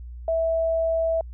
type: tone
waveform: sine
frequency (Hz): 655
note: E5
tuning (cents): -11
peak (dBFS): -20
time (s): 0.28-1.21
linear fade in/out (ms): 2
effects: added 60 Hz sine -35 dBFS peak until 1.33 s